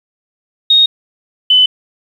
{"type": "tone pair in turn", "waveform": "sine", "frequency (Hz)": [3729, 3015], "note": ["A#7", "F#7"], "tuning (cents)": [0, 32], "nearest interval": "major third", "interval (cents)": 368, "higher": "first", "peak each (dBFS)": -5, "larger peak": "neither", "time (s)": [[0.7, 0.86], [1.5, 1.66]], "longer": "neither", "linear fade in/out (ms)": 5, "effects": ["7-bit"]}